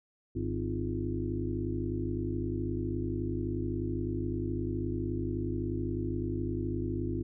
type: harmonic tone with a mistuned harmonic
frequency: 51.6 Hz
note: G#1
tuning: 10 cents flat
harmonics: 1 / 2 / 3 / 5 / 6 / 7 / 8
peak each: -39 / -35 / -43 / -37 / -40 / -36 / -48 dBFS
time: 0.35-7.23 s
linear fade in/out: 10 ms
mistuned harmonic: 7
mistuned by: -75 cents
effects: none